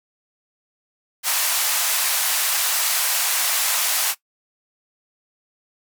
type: band-pass noise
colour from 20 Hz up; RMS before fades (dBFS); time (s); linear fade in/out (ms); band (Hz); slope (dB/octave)
white; -21; 1.23-4.15; 50; 680 to 16000; 24
effects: noise-tail reverb RT60 0.1 s tail -18 dB re dry